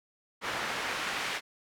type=noise with band-pass filter sweep; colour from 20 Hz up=pink; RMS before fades=-34 dBFS; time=0.41-1.41 s; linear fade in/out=50 ms; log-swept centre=1400 to 2100 Hz; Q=0.82; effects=none